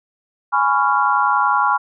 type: chord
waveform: sine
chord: C# dominant seventh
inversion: second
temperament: just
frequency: 831.5 / 997.9 / 1108.7 / 1385.9 Hz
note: G#5 / B5 / C#6 / E#6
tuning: +2 / +18 / 0 / -14 cents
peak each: -19 dBFS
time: 0.52-1.78 s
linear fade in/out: 20 ms
effects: none